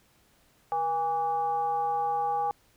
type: tone with frequency modulation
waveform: sine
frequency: 817 Hz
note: G#5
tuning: 29 cents flat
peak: -25 dBFS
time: 0.72-2.51 s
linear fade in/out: 0 ms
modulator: 336 Hz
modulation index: 0.55
effects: pink hiss -64 dBFS RMS until 2.76 s